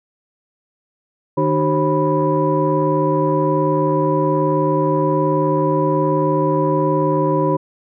sine tone cluster, 153.7 / 301.8 / 380.6 / 537 / 986 Hz, D#3 / D4 / F#4 / C5 / B5, -21 / +47 / +49 / +45 / -3 cents, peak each -20 dBFS, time 1.37-7.57 s, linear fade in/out 10 ms, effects tanh soft clip ceiling -4 dBFS

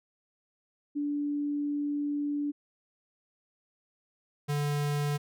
sine / square tone pair in turn, 290.6 / 145.8 Hz, D4 / D3, -18 / -12 cents, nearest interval octave, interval 1194 cents, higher first, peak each -28 dBFS, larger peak neither, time 0.95-2.52 / 4.48-5.18 s, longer first, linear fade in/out 20 ms, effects none

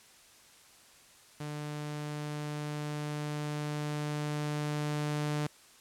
sawtooth tone with level ramp, 149 Hz, D3, 25 cents sharp, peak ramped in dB -33 to -26 dBFS, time 1.4-5.47 s, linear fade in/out 5 ms, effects white hiss -58 dBFS RMS until 5.8 s + low-pass 10000 Hz 12 dB/octave

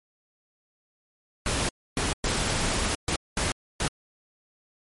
pink noise bursts at uneven times, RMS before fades -26 dBFS, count 6, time 1.46-1.69 / 1.97-2.13 / 2.24-2.95 / 3.08-3.16 / 3.37-3.52 / 3.8-3.88 s, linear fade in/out 2 ms, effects MP3 48 kbps

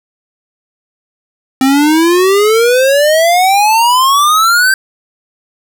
square exponential sweep, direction up, 260.2 to 1578 Hz, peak -7 dBFS, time 1.61-4.74 s, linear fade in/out 2 ms, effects none

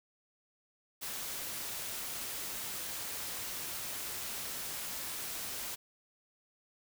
white noise, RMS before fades -40 dBFS, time 1.01-5.76 s, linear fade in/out 20 ms, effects none

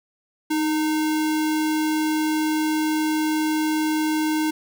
sine tone with sample-and-hold, 311.1 Hz, D#4, in tune, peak -19 dBFS, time 0.5-4.51 s, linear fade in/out 10 ms, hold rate 1225 Hz, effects none

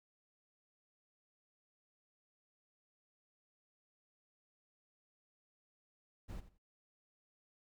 brown noise with echo, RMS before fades -45 dBFS, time 6.28-6.41 s, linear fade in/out 20 ms, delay 87 ms, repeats 2, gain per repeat -14 dB, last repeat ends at 6.584 s, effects none

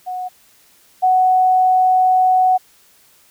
sine tone pair in turn, 734 / 742.5 Hz, F#5 / F#5, -14 / +6 cents, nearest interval unison, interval 20 cents, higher second, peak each -22 / -10 dBFS, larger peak second, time 0.06-0.29 / 1.02-2.58 s, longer second, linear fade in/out 20 ms, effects white hiss -52 dBFS RMS until 3.3 s

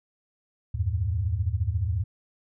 sine tone cluster, 78.3 / 91.9 / 106.7 Hz, D#2 / F#2 / G#2, +11 / -11 / +47 cents, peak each -28 dBFS, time 0.74-2.04 s, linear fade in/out 10 ms, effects none

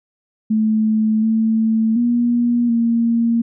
sine tone with pitch steps, 217.7 / 222.2 / 239.2 / 232 Hz, A3 / A3 / A#3 / A#3, -18 / +17 / +45 / -8 cents, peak -13 dBFS, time 0.5-3.42 s, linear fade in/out 10 ms, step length 730 ms, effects none

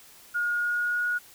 sine tone with pitch glide, 1432 to 1450.3 Hz, F6 to F#6, +43 to -35 cents, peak -24 dBFS, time 0.34-1.19 s, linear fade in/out 20 ms, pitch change +22 cents, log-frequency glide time 0.54-1.08 s, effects white hiss -52 dBFS RMS until 1.34 s

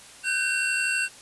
square tone cluster, 1510 / 1582 / 2727 Hz, F#6 / G6 / F7, +35 / +15 / -42 cents, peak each -29 / -32 / -26 dBFS, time 0.23-1.09 s, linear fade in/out 50 ms, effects white hiss -47 dBFS RMS until 1.21 s + resampled to 24000 Hz

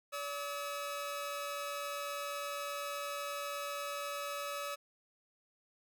sawtooth tone pair together, 573 / 1286.3 Hz, D5 / E6, -43 / -43 cents, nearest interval octave + major second, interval 1400 cents, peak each -37 / -37 dBFS, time 0.12-4.76 s, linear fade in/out 20 ms, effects none

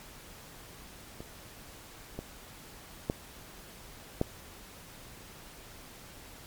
clicks, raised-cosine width 2 ms, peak -28 / -23 / -15 / -13 dBFS, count 4, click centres 1.205 / 2.19 / 3.099 / 4.214 s, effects pink hiss -50 dBFS RMS until 6.46 s + MP3 96 kbps

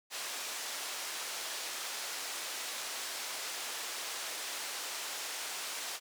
white band-pass noise, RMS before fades -40 dBFS, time 0.1-6 s, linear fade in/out 50 ms, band 470 to 7500 Hz, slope 12 dB/octave, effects none

